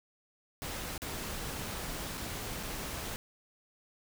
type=noise with dropouts; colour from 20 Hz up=pink; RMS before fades=-39 dBFS; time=0.62-3.16 s; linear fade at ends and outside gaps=0 ms; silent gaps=0.978-1.019 / 2.173-2.177 / 2.629-2.633 s; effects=none